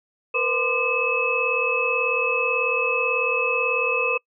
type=tone cluster; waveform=sine; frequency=468.8 / 507 / 1029 / 1201 / 2584 Hz; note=A#4 / B4 / C6 / D6 / E7; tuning=+10 / +45 / -29 / +38 / -35 cents; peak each=-27 / -27 / -31 / -30 / -22 dBFS; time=0.34-4.18 s; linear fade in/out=10 ms; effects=noise-tail reverb RT60 0.1 s tail -26 dB re dry